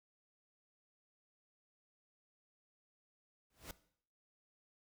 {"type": "noise with exponential growth", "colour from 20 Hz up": "pink", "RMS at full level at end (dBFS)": -44, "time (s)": [3.5, 3.71], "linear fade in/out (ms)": 2, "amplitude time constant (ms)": 44, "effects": ["noise-tail reverb RT60 0.6 s tail -17 dB re dry"]}